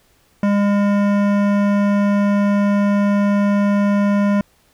sine tone with hard clipping, 202.7 Hz, G#3, 42 cents flat, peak -15 dBFS, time 0.43-4.41 s, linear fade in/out 2 ms, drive 16 dB, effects pink hiss -57 dBFS RMS until 4.73 s

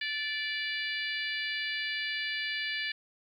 harmonic tone, 583 Hz, D5, 13 cents flat, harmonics 3 / 4 / 5 / 6 / 7 / 8, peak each -35 / -37 / -39 / -41 / -42 / -43 dBFS, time 0.01-2.92 s, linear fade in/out 5 ms, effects 11-bit

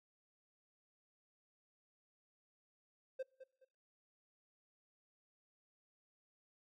triangle tone with echo, 523.3 Hz, C5, in tune, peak -36 dBFS, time 3.19-3.23 s, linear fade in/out 10 ms, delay 210 ms, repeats 2, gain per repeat -12 dB, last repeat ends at 3.65 s, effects noise-tail reverb RT60 0.8 s tail -26 dB re dry + MP3 64 kbps

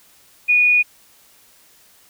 sine tone, 2459 Hz, D#7, 21 cents flat, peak -11 dBFS, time 0.48-0.83 s, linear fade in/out 20 ms, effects white hiss -52 dBFS RMS until 2.09 s

